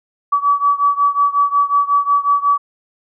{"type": "beating tone pair", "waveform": "sine", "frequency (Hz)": [1142, 1147.5], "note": ["D6", "D6"], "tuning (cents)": [-49, -40], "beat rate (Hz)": 5.5, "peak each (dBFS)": [-14, -16], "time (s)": [0.32, 2.58], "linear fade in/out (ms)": 10, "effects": []}